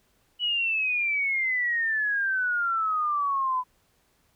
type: exponential sweep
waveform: sine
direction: down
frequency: 2960 to 998 Hz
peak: -23 dBFS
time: 0.39-3.64 s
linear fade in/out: 50 ms
effects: pink hiss -67 dBFS RMS until 4.35 s